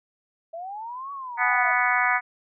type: linear two-way sweep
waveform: sine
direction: up then down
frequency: 645 to 1136 to 645 Hz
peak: -32 dBFS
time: 0.53-1.72 s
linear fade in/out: 10 ms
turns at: 1.12 s
type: harmonic tone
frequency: 246.9 Hz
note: B3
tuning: in tune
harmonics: 3 / 4 / 5 / 6 / 7 / 8 / 9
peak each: -27 / -27 / -27 / -27 / -27 / -27 / -27 dBFS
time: 1.37-2.21 s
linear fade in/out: 50 ms
effects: none